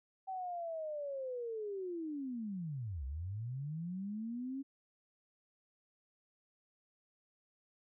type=linear two-way sweep; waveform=sine; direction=down then up; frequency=770 to 62.8 to 276.7 Hz; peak=-38 dBFS; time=0.27-4.63 s; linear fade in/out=20 ms; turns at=3.05 s; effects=none